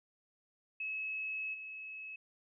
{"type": "tone with level steps", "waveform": "sine", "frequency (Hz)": 2580, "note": "E7", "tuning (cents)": -38, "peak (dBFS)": [-36, -43], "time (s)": [0.8, 2.16], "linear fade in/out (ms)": 5, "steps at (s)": 1.53, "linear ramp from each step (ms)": 20, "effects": []}